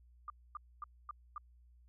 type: tone bursts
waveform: sine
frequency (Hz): 1200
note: D6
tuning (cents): +37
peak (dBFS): -40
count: 5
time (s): 0.28-1.38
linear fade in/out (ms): 2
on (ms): 20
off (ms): 250
effects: added 60 Hz sine -60 dBFS peak until 1.88 s